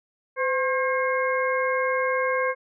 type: harmonic tone with a mistuned harmonic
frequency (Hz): 536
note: C5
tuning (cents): +42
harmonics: 1 / 2 / 3 / 4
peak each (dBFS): -24 / -27 / -29 / -30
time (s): 0.36-2.55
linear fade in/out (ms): 50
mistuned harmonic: 1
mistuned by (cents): -76
effects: none